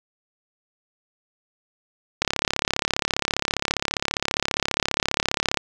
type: click train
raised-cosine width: 0.2 ms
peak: -3 dBFS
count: 118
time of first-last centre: 2.22-5.572 s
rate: 34.9 Hz
effects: none